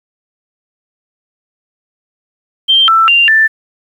sine tone with pitch steps, 3154 / 1330 / 2783 / 1770 Hz, G7 / E6 / F7 / A6, +10 / +15 / -7 / +10 cents, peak -5 dBFS, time 2.68-3.48 s, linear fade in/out 20 ms, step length 200 ms, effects 7-bit

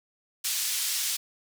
pink band-pass noise, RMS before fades -29 dBFS, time 0.44-1.17 s, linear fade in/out 10 ms, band 3900 to 15000 Hz, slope 12 dB/octave, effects none

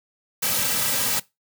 white noise with comb filter, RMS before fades -23 dBFS, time 0.42-1.2 s, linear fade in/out 10 ms, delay 2.8 ms, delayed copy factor -0.7, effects noise-tail reverb RT60 0.2 s tail -20 dB re dry

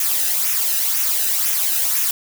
blue noise with flanger, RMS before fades -19 dBFS, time 0-2.11 s, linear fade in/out 2 ms, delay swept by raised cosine 0.22 to 0.92 ms, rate 2 Hz, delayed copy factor -0.55, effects none

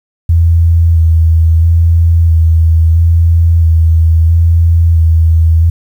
sine tone with vibrato, 82.41 Hz, E2, in tune, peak -4 dBFS, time 0.29-5.7 s, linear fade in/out 5 ms, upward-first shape square, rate 0.75 Hz, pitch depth 22 cents each way, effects 7-bit

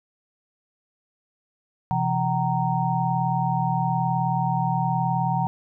sine tone cluster, 130.7 / 169.7 / 759 / 928 Hz, C3 / F3 / F#5 / A#5, -1 / -49 / +44 / -8 cents, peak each -26 dBFS, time 1.91-5.47 s, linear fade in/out 0 ms, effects none

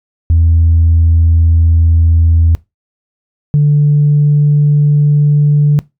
sine tone pair in turn, 82.41 / 146.84 Hz, E2 / D3, 0 / 0 cents, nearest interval minor seventh, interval 1000 cents, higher second, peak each -4 dBFS, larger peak neither, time 0.3-2.55 / 3.54-5.79 s, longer neither, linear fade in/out 0 ms, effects noise-tail reverb RT60 0.2 s tail -21 dB re dry + tanh soft clip ceiling -2 dBFS

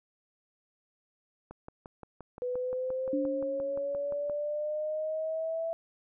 click train, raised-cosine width 1 ms, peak -30 dBFS, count 17, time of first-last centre 1.51-4.297 s, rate 5.74 Hz
sine exponential sweep, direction up, 493.9 to 663 Hz, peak -30 dBFS, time 2.42-5.73 s, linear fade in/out 0 ms
sine tone with exponential decay, 288.9 Hz, D4, 28 cents flat, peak -27 dBFS, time 3.13-4.33 s, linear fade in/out 2 ms, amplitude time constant 260 ms
effects none

